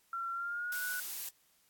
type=tone with pitch glide; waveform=sine; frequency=1363 to 1477.8 Hz; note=F6 to F#6; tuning=-43 to -3 cents; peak=-35 dBFS; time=0.13-1 s; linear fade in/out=2 ms; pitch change=+140 cents; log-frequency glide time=0.32-0.83 s
type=noise; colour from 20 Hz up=blue; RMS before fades=-40 dBFS; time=0.72-1.29 s; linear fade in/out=2 ms
effects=white hiss -70 dBFS RMS until 1.69 s + AAC 64 kbps